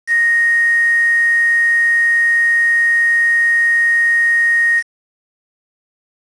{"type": "tone with quantisation", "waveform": "sine", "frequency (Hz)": 1864.7, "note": "A#6", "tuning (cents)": 0, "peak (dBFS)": -10, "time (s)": [0.07, 4.83], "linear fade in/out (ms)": 50, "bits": 5, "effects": ["resampled to 24000 Hz"]}